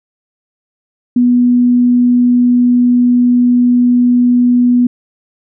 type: tone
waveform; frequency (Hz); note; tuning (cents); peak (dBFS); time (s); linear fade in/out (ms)
sine; 244.9; B3; -14; -6; 1.16-4.87; 5
effects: none